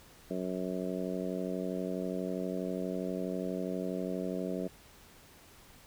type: harmonic tone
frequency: 92.3 Hz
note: F#2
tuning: 4 cents flat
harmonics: 2 / 3 / 4 / 5 / 6 / 7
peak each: -37 / -39 / -40 / -41 / -42 / -42 dBFS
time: 0.3-4.68 s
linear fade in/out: 10 ms
effects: pink hiss -57 dBFS RMS until 5.86 s